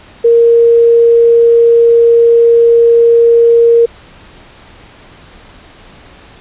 sine tone, 466.2 Hz, A#4, in tune, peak -3 dBFS, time 0.24-3.86 s, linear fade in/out 10 ms, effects pink hiss -38 dBFS RMS until 6.4 s + resampled to 8000 Hz

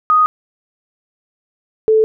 sine tone pair in turn, 1244.5 / 437.8 Hz, D#6 / A4, 0 / -9 cents, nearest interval octave + tritone, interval 1809 cents, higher first, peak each -8 dBFS, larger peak neither, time 0.1-0.26 / 1.88-2.04 s, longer neither, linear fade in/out 0 ms, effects none

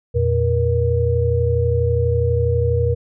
sine tone cluster, 84 / 116.2 / 476 Hz, E2 / A#2 / A#4, +33 / -5 / +36 cents, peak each -19 dBFS, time 0.14-2.95 s, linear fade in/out 20 ms, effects none

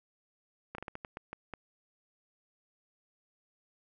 slowing click train, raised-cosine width 0.5 ms, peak -25 dBFS, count 9, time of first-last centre 0.75-1.537 s, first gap 33 ms, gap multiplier 1.3, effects none

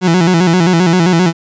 30% pulse tone with vibrato, 174.61 Hz, F3, in tune, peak -5 dBFS, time 0.01-1.33 s, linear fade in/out 50 ms, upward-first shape square, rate 7.6 Hz, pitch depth 88 cents each way, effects resampled to 16000 Hz

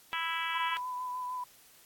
harmonic tone, 329.6 Hz, E4, in tune, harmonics 3 / 4 / 5 / 6 / 7 / 8 / 9 / 10, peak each -37 / -38 / -39 / -40 / -40 / -41 / -42 / -42 dBFS, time 0.13-0.77 s, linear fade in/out 0 ms
sine tone with vibrato, 1000 Hz, B5, 21 cents sharp, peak -34 dBFS, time 0.54-1.44 s, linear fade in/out 5 ms, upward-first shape sine, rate 6.6 Hz, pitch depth 19 cents each way
effects white hiss -59 dBFS RMS until 1.85 s + AAC 64 kbps

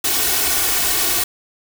white noise with comb filter, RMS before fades -18 dBFS, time 0.04-1.24 s, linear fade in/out 5 ms, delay 2.7 ms, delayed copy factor +0.8, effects none

